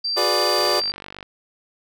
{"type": "tone", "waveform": "sine", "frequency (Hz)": 4695, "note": "D8", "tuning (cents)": -1, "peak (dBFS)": -21, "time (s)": [0.04, 0.92], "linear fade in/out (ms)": 10}
{"type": "chord", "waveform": "25% pulse", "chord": "G# half-diminished seventh", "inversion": "third", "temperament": "equal with one note detuned", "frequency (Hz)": [361.1, 415.3, 493.9, 587.3], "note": ["F#4", "G#4", "B4", "D5"], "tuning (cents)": [-42, 0, 0, 0], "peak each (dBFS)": [-21, -22, -23, -19], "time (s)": [0.16, 0.81], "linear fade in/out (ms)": 20}
{"type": "click train", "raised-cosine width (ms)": 0.3, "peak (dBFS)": -19, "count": 32, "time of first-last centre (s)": [0.59, 1.228], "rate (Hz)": 48.6}
{"effects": []}